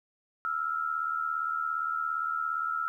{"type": "tone pair together", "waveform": "sine", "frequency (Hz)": [1318, 1395.4], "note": ["E6", "F6"], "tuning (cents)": [-1, -2], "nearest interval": "minor second", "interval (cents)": 99, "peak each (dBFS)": [-30, -33], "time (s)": [0.45, 2.88], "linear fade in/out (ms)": 0, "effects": ["11-bit"]}